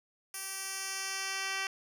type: tone with band-pass filter sweep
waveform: 10% pulse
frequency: 387 Hz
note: G4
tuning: 22 cents flat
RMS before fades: -37 dBFS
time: 0.34-1.67 s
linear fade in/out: 2 ms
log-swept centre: 11000 to 3400 Hz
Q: 0.96
effects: none